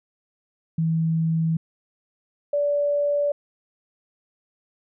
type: tone pair in turn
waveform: sine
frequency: 162.4 / 578.7 Hz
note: E3 / D5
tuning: -26 / -26 cents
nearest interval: octave + minor seventh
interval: 2200 cents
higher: second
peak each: -19 dBFS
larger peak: neither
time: 0.78-1.57 / 2.53-3.32 s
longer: neither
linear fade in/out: 5 ms
effects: none